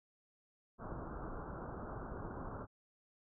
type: low-pass noise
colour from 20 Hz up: pink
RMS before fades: -45 dBFS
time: 0.78-2.67 s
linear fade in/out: 50 ms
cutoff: 1500 Hz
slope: 96 dB/octave
effects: none